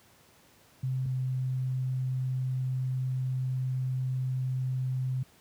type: tone pair in turn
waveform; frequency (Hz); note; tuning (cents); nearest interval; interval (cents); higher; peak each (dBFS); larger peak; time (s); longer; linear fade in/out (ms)
sine; 130 / 129.18; C3 / C3; -11 / -22; unison; 11; first; -27; neither; 0.83-1.06 / 1.06-5.23; second; 5
effects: pink hiss -60 dBFS RMS until 5.4 s + high-pass 80 Hz 12 dB/octave